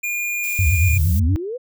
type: tone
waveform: square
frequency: 2421 Hz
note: D#7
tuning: 48 cents flat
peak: -22 dBFS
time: 0.03-0.98 s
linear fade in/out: 10 ms
type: noise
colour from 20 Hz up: violet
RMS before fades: -31 dBFS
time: 0.43-1.2 s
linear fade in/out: 10 ms
type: tone with vibrato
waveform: sine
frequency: 85 Hz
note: F2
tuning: 46 cents flat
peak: -14 dBFS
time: 0.59-1.36 s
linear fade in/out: 0 ms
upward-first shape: sine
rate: 8.6 Hz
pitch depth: 230 cents each way
type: exponential sweep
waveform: sine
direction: up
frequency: 60.2 to 523.3 Hz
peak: -24 dBFS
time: 0.65-1.58 s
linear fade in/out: 20 ms
effects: none